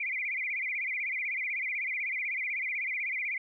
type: tone with vibrato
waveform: sine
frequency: 2210 Hz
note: C#7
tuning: 6 cents flat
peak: -30 dBFS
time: 0-3.38 s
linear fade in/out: 5 ms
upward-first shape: sine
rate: 16 Hz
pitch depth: 170 cents each way
effects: none